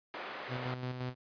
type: band-pass noise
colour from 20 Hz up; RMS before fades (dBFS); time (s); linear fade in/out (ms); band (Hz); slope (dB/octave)
pink; -43; 0.14-0.74; 0; 530 to 2400; 12
type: tone with tremolo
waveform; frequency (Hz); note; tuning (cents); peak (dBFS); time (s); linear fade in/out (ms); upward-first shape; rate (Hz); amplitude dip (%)
sawtooth; 126.2; B2; +38; -31; 0.48-1.15; 50; square; 5.7; 45
effects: resampled to 11025 Hz